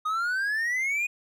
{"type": "exponential sweep", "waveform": "triangle", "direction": "up", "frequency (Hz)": [1235, 2489], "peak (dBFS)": -23, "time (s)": [0.05, 1.07], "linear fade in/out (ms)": 10, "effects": []}